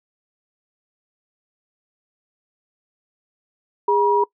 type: tone pair together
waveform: sine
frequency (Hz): 409.7 / 960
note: G#4 / B5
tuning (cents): -24 / -49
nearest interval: octave + minor third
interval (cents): 1475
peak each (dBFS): -18 / -16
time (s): 3.88-4.24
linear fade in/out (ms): 5
effects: noise-tail reverb RT60 0.1 s tail -22 dB re dry